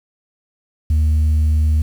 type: tone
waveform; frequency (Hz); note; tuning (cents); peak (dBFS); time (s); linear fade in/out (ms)
sine; 76.9; D#2; -20; -9; 0.9-1.82; 5
effects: tanh soft clip ceiling -11 dBFS + 7-bit